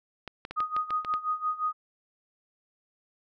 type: clicks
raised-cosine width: 0.3 ms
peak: -21 dBFS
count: 8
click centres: 0.277 / 0.451 / 0.51 / 0.604 / 0.765 / 0.906 / 1.048 / 1.139 s
type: tone with tremolo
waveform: sine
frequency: 1244.5 Hz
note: D#6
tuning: in tune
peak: -24 dBFS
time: 0.56-1.73 s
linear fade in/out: 20 ms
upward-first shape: sine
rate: 5.7 Hz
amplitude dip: 85%
effects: none